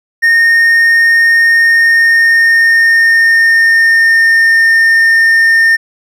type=tone with pitch glide; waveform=triangle; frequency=1840 to 1818.9 Hz; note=A#6 to A#6; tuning=-23 to -43 cents; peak=-3 dBFS; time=0.22-5.77 s; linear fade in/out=20 ms; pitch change=-20 cents; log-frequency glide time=1.46-4.57 s; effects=none